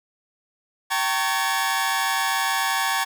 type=tone cluster; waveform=sawtooth; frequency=775 / 915 / 1111 / 1703 Hz; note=G5 / A#5 / C#6 / G#6; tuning=-20 / -32 / +4 / +43 cents; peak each=-23 dBFS; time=0.9-3.05 s; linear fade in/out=20 ms; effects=none